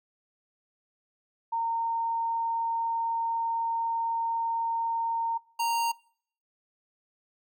sine / square tone pair in turn, 918 / 927.6 Hz, A#5 / A#5, -27 / -9 cents, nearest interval unison, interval 18 cents, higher second, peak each -26 / -26 dBFS, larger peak neither, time 1.52-5.38 / 5.59-5.92 s, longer first, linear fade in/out 10 ms, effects noise-tail reverb RT60 0.6 s tail -24 dB re dry

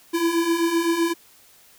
square beating tone pair, 329.6 / 337.4 Hz, E4 / E4, 0 / +40 cents, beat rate 7.8 Hz, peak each -26 / -21 dBFS, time 0.13-1.14 s, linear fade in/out 20 ms, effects white hiss -53 dBFS RMS until 1.78 s

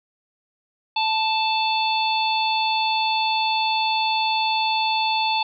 harmonic tone, 880 Hz, A5, in tune, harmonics 1 / 3 / 4 / 5, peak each -21 / -26 / -27 / -28 dBFS, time 0.96-5.43 s, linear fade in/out 5 ms, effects none

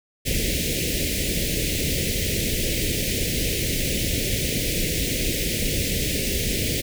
pink band-stop noise, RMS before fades -24 dBFS, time 0.25-6.82 s, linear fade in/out 20 ms, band 560 to 2000 Hz, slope 48 dB/octave, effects none

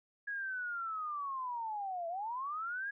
sine linear two-way sweep, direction down then up, 1669 to 659.3 to 1669 Hz, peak -36 dBFS, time 0.27-2.91 s, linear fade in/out 10 ms, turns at 2.08 s, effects none

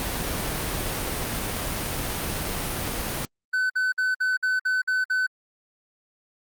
pink noise, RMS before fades -28 dBFS, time 0-3.25 s, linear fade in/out 0 ms
triangle tone bursts, 1512 Hz, F#6, 37 cents sharp, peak -19 dBFS, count 8, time 3.53-5.268 s, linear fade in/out 10 ms, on 170 ms, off 54 ms
effects Opus 32 kbps

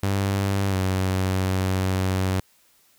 sawtooth tone with pitch glide, 98.4 to 94.12 Hz, G2 to F#2, +7 to +30 cents, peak -17 dBFS, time 0.03-2.4 s, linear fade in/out 0 ms, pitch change -77 cents, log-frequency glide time 0.69-0.75 s, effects white hiss -60 dBFS RMS until 2.98 s

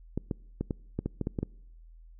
clicks, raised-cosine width 3 ms, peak -17 dBFS, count 10, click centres 0.176 / 0.312 / 0.61 / 0.708 / 0.99 / 1.06 / 1.213 / 1.271 / 1.388 / 1.43 s, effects noise-tail reverb RT60 0.8 s tail -26 dB re dry + added 41 Hz sine -49 dBFS peak until 2.19 s

